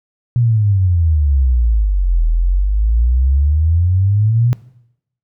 sine exponential two-way sweep, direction down then up, 123.47 to 40 to 123.47 Hz, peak -10 dBFS, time 0.36-4.53 s, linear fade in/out 0 ms, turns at 2.26 s, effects noise-tail reverb RT60 0.8 s tail -19 dB re dry

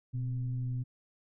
sine tone with frequency modulation, 123.47 Hz, B2, in tune, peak -31 dBFS, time 0.13-0.84 s, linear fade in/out 20 ms, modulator 135 Hz, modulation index 0.34, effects none

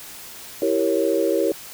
sine chord, E diminished seventh, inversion none, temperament equal with one note detuned, 329.6 / 392 / 466.2 / 551.8 Hz, E4 / G4 / Bb4 / Db5, 0 / 0 / 0 / -8 cents, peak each -23 dBFS, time 0.62-1.52 s, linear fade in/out 2 ms, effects white hiss -39 dBFS RMS until 1.73 s

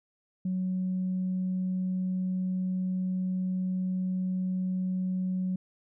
sine tone, 185 Hz, F#3, in tune, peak -26 dBFS, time 0.45-5.56 s, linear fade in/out 5 ms, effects tanh soft clip ceiling -23 dBFS

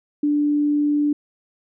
sine tone, 293.7 Hz, D4, in tune, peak -16 dBFS, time 0.23-1.13 s, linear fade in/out 5 ms, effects none

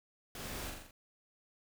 pink noise with echo, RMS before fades -45 dBFS, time 0.35-0.7 s, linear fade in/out 2 ms, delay 42 ms, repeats 5, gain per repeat -3 dB, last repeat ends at 0.91 s, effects none

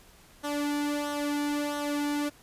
sawtooth tone with flanger, 291.7 Hz, D4, 12 cents flat, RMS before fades -30 dBFS, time 0.43-2.3 s, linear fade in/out 20 ms, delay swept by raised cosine 0.41 to 1.91 ms, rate 1.5 Hz, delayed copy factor -0.65, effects pink hiss -56 dBFS RMS until 2.42 s + resampled to 32000 Hz

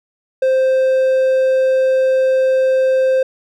triangle tone, 523.3 Hz, C5, in tune, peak -9 dBFS, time 0.42-3.23 s, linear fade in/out 5 ms, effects none

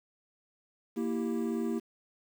triangle chord, E diminished, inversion second, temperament equal, 233.1 / 329.6 / 392 Hz, Bb3 / E4 / G4, 0 / 0 / 0 cents, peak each -30 / -33 / -34 dBFS, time 0.96-1.8 s, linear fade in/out 20 ms, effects 9-bit

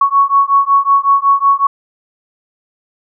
sine beating tone pair, 1108.7 / 1114.1 Hz, C#6 / C#6, 0 / +8 cents, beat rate 5.4 Hz, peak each -11 dBFS, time 0.01-1.67 s, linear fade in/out 5 ms, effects none

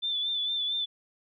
sine tone with vibrato, 3514 Hz, A7, 3 cents flat, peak -27 dBFS, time 0.02-0.86 s, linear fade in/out 20 ms, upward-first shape sine, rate 4.4 Hz, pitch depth 40 cents each way, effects none

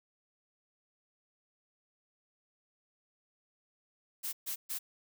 blue noise bursts, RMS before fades -37 dBFS, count 3, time 4.23-4.79 s, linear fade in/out 20 ms, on 100 ms, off 130 ms, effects none

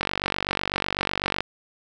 click train, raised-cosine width 0.3 ms, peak -7 dBFS, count 68, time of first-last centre 0.01-1.406 s, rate 48 Hz, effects none

